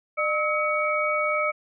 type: tone cluster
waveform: sine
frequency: 605 / 1285 / 2249 Hz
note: D#5 / E6 / C#7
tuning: -49 / -45 / +24 cents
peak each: -26 dBFS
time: 0.17-1.52 s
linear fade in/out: 20 ms
effects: none